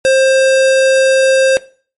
square tone, 530 Hz, C5, 22 cents sharp, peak -8 dBFS, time 0.05-1.57 s, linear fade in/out 0 ms, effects noise-tail reverb RT60 0.4 s tail -19 dB re dry + MP3 48 kbps

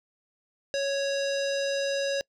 square tone with low-pass filter, 554.4 Hz, C#5, in tune, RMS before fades -28 dBFS, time 0.74-2.21 s, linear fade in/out 0 ms, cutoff 5400 Hz, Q 2.6, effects noise-tail reverb RT60 0.1 s tail -26 dB re dry

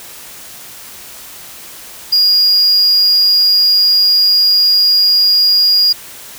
triangle tone, 4852 Hz, D#8, 44 cents flat, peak -6 dBFS, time 2.12-5.93 s, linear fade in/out 10 ms, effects white hiss -33 dBFS RMS until 6.38 s

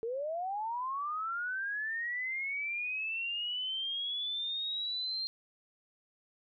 sine linear sweep, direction up, 440 to 4200 Hz, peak -33 dBFS, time 0.03-5.27 s, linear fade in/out 0 ms, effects none

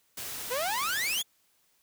white noise, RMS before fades -38 dBFS, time 0.17-1.22 s, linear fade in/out 5 ms
sawtooth exponential sweep, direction up, 466.2 to 3520 Hz, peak -25 dBFS, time 0.5-1.23 s, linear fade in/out 20 ms
effects white hiss -69 dBFS RMS until 1.82 s

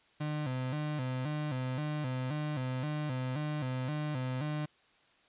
35% pulse tone with vibrato, 139.1 Hz, C#3, 6 cents sharp, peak -31 dBFS, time 0.2-4.66 s, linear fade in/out 10 ms, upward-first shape square, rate 1.9 Hz, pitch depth 140 cents each way, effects white hiss -66 dBFS RMS until 5.28 s + resampled to 8000 Hz

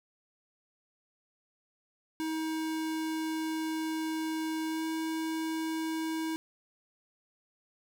square tone with pitch glide, 317.8 to 320.6 Hz, D#4 to E4, +37 to -48 cents, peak -32 dBFS, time 2.2-6.36 s, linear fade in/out 0 ms, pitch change +15 cents, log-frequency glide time 4.67-4.85 s, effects none

